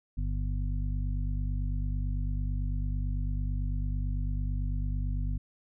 harmonic tone, 49 Hz, G1, in tune, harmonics 1 / 2 / 3 / 5, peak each -29 / -35 / -39 / -43 dBFS, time 0.17-5.38 s, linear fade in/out 10 ms, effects none

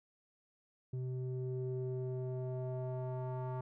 square tone with low-pass filter sweep, 127.8 Hz, C3, 40 cents flat, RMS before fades -39 dBFS, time 0.93-3.61 s, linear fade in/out 5 ms, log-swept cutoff 270 to 960 Hz, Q 2.6, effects none

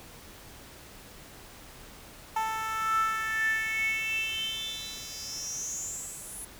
10% pulse tone with high-pass filter sweep, 441.2 Hz, A4, 5 cents sharp, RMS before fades -32 dBFS, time 2.36-6.45 s, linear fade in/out 5 ms, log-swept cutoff 920 to 10000 Hz, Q 9.9, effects pink hiss -49 dBFS RMS until 6.59 s

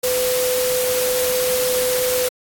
sine tone in noise, 503 Hz, B4, 32 cents sharp, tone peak -18 dBFS, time 0.03-2.29 s, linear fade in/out 10 ms, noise white, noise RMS -23 dBFS, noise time 0.03-2.29 s, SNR +2 dB, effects AAC 64 kbps

